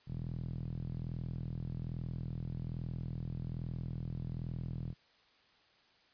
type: tone with band-pass filter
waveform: sawtooth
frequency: 41.2 Hz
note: E1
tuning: in tune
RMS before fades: -40 dBFS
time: 0.06-4.95 s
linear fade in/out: 50 ms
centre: 140 Hz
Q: 2.9
effects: white hiss -67 dBFS RMS until 6.13 s + resampled to 11025 Hz